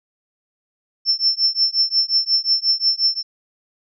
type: tone with tremolo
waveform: sine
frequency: 5360 Hz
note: E8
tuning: 28 cents sharp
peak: -11 dBFS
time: 1.05-3.23 s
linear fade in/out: 50 ms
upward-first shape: triangle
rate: 5.6 Hz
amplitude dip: 100%
effects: none